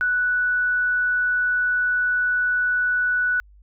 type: tone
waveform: sine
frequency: 1480 Hz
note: F#6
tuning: in tune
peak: -18 dBFS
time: 0.01-3.4 s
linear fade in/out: 0 ms
effects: added 50 Hz sine -47 dBFS peak until 3.62 s